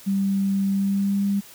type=tone with pitch glide; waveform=sine; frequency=196 to 199.66 Hz; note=G3 to G3; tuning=0 to +32 cents; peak=-19 dBFS; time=0.06-1.41 s; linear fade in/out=20 ms; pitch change=+32 cents; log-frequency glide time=0.69-1.26 s; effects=white hiss -46 dBFS RMS until 1.54 s